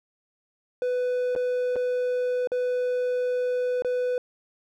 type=tone with dropouts; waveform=triangle; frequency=497.6 Hz; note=B4; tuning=13 cents sharp; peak=-21 dBFS; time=0.82-4.18 s; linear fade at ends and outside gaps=1 ms; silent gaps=1.352-1.361 / 1.758-1.763 / 2.473-2.518 / 3.822-3.847 s; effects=none